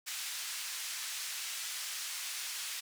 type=band-pass noise; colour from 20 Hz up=white; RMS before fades=-40 dBFS; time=0.06-2.81 s; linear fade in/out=20 ms; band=1600 to 8400 Hz; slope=12 dB/octave; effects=none